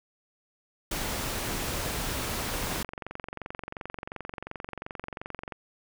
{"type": "noise", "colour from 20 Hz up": "pink", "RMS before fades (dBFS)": -32, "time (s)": [0.91, 2.83], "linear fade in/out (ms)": 5}
{"type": "click train", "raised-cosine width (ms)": 0.5, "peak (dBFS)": -21, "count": 69, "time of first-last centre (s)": [2.54, 5.522], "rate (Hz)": 22.8}
{"effects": []}